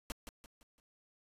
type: noise with echo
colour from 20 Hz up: pink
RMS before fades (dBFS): -39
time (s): 0.1-0.12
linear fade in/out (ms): 0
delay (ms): 170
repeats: 4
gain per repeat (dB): -8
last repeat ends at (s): 0.8
effects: resampled to 32000 Hz